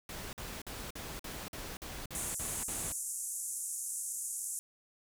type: noise bursts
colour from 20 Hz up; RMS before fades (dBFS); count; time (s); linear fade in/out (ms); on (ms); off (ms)
pink; -43; 10; 0.09-2.922; 2; 240; 48
type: band-pass noise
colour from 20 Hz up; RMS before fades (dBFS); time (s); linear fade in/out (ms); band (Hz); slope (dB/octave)
white; -39; 2.15-4.59; 0; 6700 to 11000; 48
effects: none